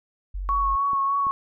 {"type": "tone", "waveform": "sine", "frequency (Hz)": 46.81, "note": "F#1", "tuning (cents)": 21, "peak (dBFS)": -27, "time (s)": [0.34, 0.76], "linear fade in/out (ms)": 10}
{"type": "tone with vibrato", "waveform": "sine", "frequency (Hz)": 1108.7, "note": "C#6", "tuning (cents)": 0, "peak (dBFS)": -20, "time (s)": [0.49, 1.31], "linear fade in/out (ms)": 0, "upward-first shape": "sine", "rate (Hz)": 3.3, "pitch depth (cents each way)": 21}
{"type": "clicks", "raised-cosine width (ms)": 3, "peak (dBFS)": -28, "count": 2, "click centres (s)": [0.933, 1.268]}
{"effects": []}